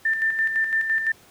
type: tone with tremolo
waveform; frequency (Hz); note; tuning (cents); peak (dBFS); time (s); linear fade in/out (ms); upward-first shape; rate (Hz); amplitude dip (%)
sine; 1786; A6; +25; -18; 0.05-1.12; 5; square; 5.9; 50
effects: pink hiss -52 dBFS RMS until 1.3 s + high-pass 100 Hz 12 dB/octave